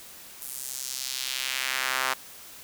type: tone with high-pass filter sweep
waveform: sawtooth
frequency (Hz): 130.81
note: C3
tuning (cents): 0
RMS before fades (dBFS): -31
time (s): 0.41-2.14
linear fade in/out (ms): 10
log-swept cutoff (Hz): 11000 to 1100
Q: 1.3
effects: white hiss -46 dBFS RMS until 2.63 s